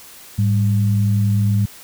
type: tone pair together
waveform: sine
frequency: 106.1 / 197.36 Hz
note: G#2 / G3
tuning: +38 / +12 cents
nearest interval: major seventh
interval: 1074 cents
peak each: -14 / -21 dBFS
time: 0.38-1.66 s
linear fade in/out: 10 ms
effects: white hiss -41 dBFS RMS until 1.83 s